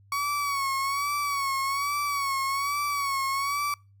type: tone with vibrato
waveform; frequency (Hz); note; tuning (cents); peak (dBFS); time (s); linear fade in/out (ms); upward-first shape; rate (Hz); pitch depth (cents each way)
35% pulse; 1121; C#6; +19; -24; 0.12-3.74; 2; sine; 1.2; 59
effects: noise-tail reverb RT60 0.3 s tail -26 dB re dry + added 99 Hz sine -54 dBFS peak until 4 s